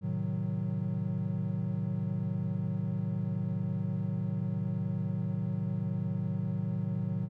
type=chord; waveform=triangle; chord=A diminished seventh; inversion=none; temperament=equal; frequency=110 / 130.81 / 155.56 / 185 Hz; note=A2 / C3 / Eb3 / Gb3; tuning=0 / 0 / 0 / 0 cents; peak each=-33 / -36 / -33 / -32 dBFS; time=0.01-7.29 s; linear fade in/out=50 ms; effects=tanh soft clip ceiling -18 dBFS